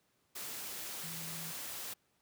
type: tone in noise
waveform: sine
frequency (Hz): 164.2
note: E3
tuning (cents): -6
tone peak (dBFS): -47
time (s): 1.03-1.52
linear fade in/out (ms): 10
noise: white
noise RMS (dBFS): -43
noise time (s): 0.35-1.94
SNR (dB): -7
effects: pink hiss -75 dBFS RMS until 2.21 s + high-pass 100 Hz 12 dB/octave